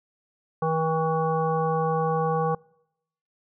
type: harmonic tone with a mistuned harmonic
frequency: 160.3 Hz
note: E3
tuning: 48 cents flat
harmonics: 1 / 3 / 5 / 7 / 9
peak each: -27 / -26 / -28 / -29 / -42 dBFS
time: 0.62-2.55 s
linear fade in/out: 5 ms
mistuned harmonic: 9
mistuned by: +30 cents
effects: noise-tail reverb RT60 0.8 s tail -25 dB re dry